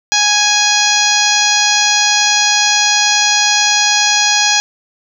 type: harmonic tone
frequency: 830.6 Hz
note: G#5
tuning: in tune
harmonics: 1 / 2 / 3 / 4 / 5 / 6 / 7 / 8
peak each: -18 / -18 / -18 / -18 / -18 / -18 / -18 / -18 dBFS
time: 0.12-4.6 s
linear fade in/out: 0 ms
effects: 7-bit